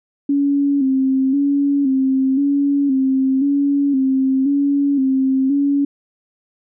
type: tone with vibrato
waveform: sine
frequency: 273.6 Hz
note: C#4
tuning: 23 cents flat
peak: -13 dBFS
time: 0.29-5.85 s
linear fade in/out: 5 ms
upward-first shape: square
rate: 0.96 Hz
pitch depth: 54 cents each way
effects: none